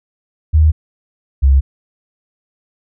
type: tone pair in turn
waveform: sine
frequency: 77.78 / 67.73 Hz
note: D#2 / C#2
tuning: 0 / -40 cents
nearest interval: major second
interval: 240 cents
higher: first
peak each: -6 dBFS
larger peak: neither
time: 0.53-0.72 / 1.42-1.61 s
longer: neither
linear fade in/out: 20 ms
effects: none